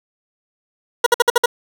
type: tone bursts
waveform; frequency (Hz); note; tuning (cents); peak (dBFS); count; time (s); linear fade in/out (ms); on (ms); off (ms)
20% pulse; 480; B4; -49; -4; 6; 1.04-1.459; 5; 24; 55
effects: none